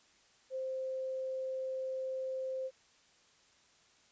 sine tone, 523.3 Hz, C5, in tune, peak -35 dBFS, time 0.5-2.71 s, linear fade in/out 50 ms, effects white hiss -66 dBFS RMS until 4.11 s + resampled to 16000 Hz

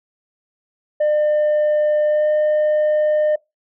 sine tone with pitch glide, 602 to 607.2 Hz, D5 to D#5, +43 to -42 cents, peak -11 dBFS, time 1-3.36 s, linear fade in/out 10 ms, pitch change +15 cents, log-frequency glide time 2.07-2.29 s, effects noise-tail reverb RT60 0.2 s tail -23 dB re dry + tanh soft clip ceiling -13 dBFS

